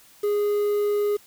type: tone with quantisation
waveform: triangle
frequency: 413.3 Hz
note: G#4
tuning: 8 cents flat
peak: -18 dBFS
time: 0.23-1.17 s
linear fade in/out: 10 ms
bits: 7
effects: white hiss -53 dBFS RMS until 1.26 s